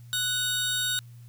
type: tone pair together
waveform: sawtooth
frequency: 1480 / 3729 Hz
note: F#6 / A#7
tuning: 0 / 0 cents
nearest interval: octave + major third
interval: 1600 cents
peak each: -27 / -24 dBFS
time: 0.13-0.99 s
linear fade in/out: 0 ms
effects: added 119 Hz sine -44 dBFS peak until 1.28 s + white hiss -63 dBFS RMS until 1.28 s